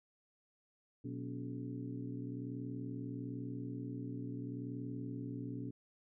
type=harmonic tone with a mistuned harmonic; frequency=60.9 Hz; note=B1; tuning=24 cents flat; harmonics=2 / 3 / 4 / 5 / 6 / 7; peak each=-44 / -51 / -47 / -44 / -55 / -55 dBFS; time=1.04-5.71 s; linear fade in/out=10 ms; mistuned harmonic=5; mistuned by=-120 cents; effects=none